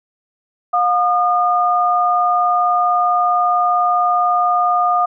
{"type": "tone pair together", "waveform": "sine", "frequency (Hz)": [714, 1217.6], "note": ["F5", "D#6"], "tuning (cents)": [38, -38], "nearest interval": "major sixth", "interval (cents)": 924, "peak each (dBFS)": -15, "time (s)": [0.73, 5.06], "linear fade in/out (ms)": 10, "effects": []}